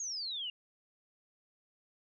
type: exponential sweep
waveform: sine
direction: down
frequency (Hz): 6740 to 2794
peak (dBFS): -36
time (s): 0-0.5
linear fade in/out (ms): 2
effects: none